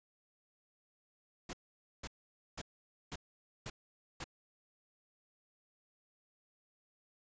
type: noise bursts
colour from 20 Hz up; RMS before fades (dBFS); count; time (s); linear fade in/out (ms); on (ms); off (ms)
pink; -43; 6; 1.49-4.242; 5; 42; 500
effects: resampled to 16000 Hz